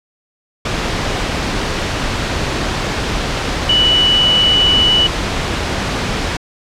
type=tone in noise; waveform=sine; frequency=2955 Hz; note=F#7; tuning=3 cents flat; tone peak=-9 dBFS; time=3.69-5.07 s; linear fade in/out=5 ms; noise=pink; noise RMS=-18 dBFS; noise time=0.65-6.37 s; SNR=+6 dB; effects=low-pass 5000 Hz 12 dB/octave